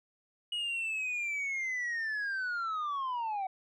sine linear sweep, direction down, 2910 to 745 Hz, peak -29 dBFS, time 0.52-3.47 s, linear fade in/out 5 ms, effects tanh soft clip ceiling -31 dBFS

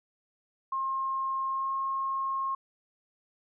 sine tone with pitch glide, 1068 to 1076.7 Hz, C6 to C6, +35 to +49 cents, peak -28 dBFS, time 0.72-2.55 s, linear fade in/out 5 ms, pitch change +14 cents, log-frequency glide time 1.48-1.73 s, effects none

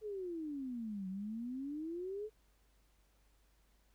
sine exponential two-way sweep, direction down then up, 440 to 185 to 440 Hz, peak -39 dBFS, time 0.01-2.3 s, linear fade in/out 50 ms, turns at 1.08 s, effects added 50 Hz sine -69 dBFS peak until 3.94 s + pink hiss -75 dBFS RMS until 3.94 s

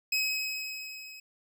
25% pulse tone with level ramp, 2548 Hz, D#7, 41 cents sharp, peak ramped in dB -21 to -41 dBFS, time 0.12-1.2 s, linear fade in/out 5 ms, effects none

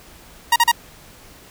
sawtooth tone bursts, 942 Hz, A#5, 18 cents sharp, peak -7 dBFS, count 3, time 0.52-0.716 s, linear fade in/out 5 ms, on 40 ms, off 38 ms, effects pink hiss -45 dBFS RMS until 1.5 s

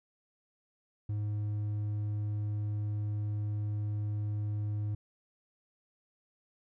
sine tone with hard clipping, 104.6 Hz, G#2, 13 cents sharp, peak -32 dBFS, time 1.09-4.95 s, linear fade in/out 5 ms, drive 3 dB, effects none

